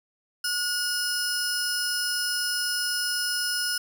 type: tone pair together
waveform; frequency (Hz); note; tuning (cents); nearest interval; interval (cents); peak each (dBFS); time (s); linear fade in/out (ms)
sawtooth; 1448 / 5168; F#6 / E8; -38 / -35; octave + minor seventh; 2203; -25; 0.44-3.78; 5
effects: none